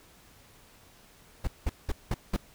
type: noise bursts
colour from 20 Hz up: brown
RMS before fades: -26 dBFS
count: 5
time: 1.44-2.365 s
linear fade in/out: 5 ms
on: 33 ms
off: 190 ms
effects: pink hiss -57 dBFS RMS until 2.54 s

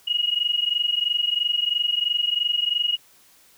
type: tone pair together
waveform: sine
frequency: 2877 / 2900 Hz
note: F#7 / F#7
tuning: -49 / -35 cents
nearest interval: unison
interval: 14 cents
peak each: -23 dBFS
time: 0.07-2.97 s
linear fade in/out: 10 ms
effects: white hiss -55 dBFS RMS until 3.57 s

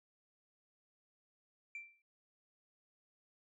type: tone with exponential decay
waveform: sine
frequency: 2349 Hz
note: D7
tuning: in tune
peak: -39 dBFS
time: 1.75-2.02 s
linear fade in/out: 2 ms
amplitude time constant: 58 ms
effects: tanh soft clip ceiling -40 dBFS

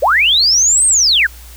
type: linear two-way sweep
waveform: sine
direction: up then down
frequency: 450.9 to 8600 to 1394 Hz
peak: -8 dBFS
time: 0.02-1.27 s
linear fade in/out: 10 ms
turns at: 0.86 s
effects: added 60 Hz sine -34 dBFS peak until 1.56 s + white hiss -40 dBFS RMS until 1.56 s

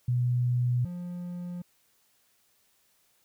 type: tone pair in turn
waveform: sine / triangle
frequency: 123.1 / 176.58 Hz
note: B2 / F3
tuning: -5 / +19 cents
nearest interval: tritone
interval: 624 cents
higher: second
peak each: -23 / -32 dBFS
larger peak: first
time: 0.08-0.85 / 0.85-1.62 s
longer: neither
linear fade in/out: 5 ms
effects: white hiss -68 dBFS RMS until 3.24 s

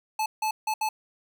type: tone bursts at uneven times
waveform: square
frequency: 867 Hz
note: A5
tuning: 26 cents flat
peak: -25 dBFS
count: 4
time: 0.19-0.26 / 0.42-0.51 / 0.67-0.74 / 0.81-0.89 s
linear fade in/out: 5 ms
effects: none

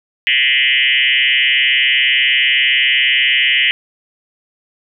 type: tone with frequency modulation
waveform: sine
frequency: 2489 Hz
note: D#7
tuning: in tune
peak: -10 dBFS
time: 0.27-3.71 s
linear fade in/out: 0 ms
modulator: 133 Hz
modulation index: 4.7
effects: none

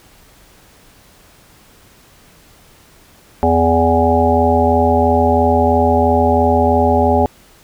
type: harmonic tone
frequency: 83 Hz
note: E2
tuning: 12 cents sharp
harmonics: 1 / 3 / 5 / 7 / 9 / 10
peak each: -17 / -17 / -17 / -17 / -17 / -17 dBFS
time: 3.43-7.26 s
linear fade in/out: 0 ms
effects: pink hiss -47 dBFS RMS until 7.63 s

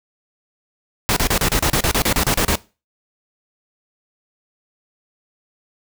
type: noise bursts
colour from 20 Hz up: pink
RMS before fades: -17 dBFS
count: 14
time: 1.09-2.555 s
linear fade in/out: 0 ms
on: 74 ms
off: 33 ms
effects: noise-tail reverb RT60 0.3 s tail -20 dB re dry

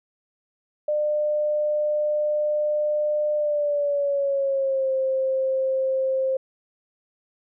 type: tone with pitch glide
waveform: sine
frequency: 600 to 528.4 Hz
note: D5 to C5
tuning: +37 to +17 cents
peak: -20 dBFS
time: 0.88-6.37 s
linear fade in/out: 5 ms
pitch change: -220 cents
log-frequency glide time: 3.35-4.92 s
effects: none

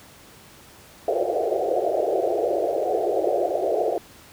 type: band-pass noise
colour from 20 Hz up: white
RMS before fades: -23 dBFS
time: 1.08-3.98 s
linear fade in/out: 0 ms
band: 340 to 730 Hz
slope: 96 dB/octave
effects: pink hiss -48 dBFS RMS until 4.32 s + high-pass 60 Hz 12 dB/octave

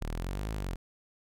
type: exponential two-way sweep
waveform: sawtooth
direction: up then down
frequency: 36.71 to 55 to 41.61 Hz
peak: -29 dBFS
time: 0.01-0.76 s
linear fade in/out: 10 ms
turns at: 0.51 s
effects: none

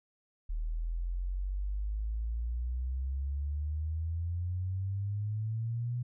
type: exponential sweep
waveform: sine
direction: up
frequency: 38.41 to 123.47 Hz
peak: -31 dBFS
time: 0.49-6.03 s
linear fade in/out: 10 ms
effects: none

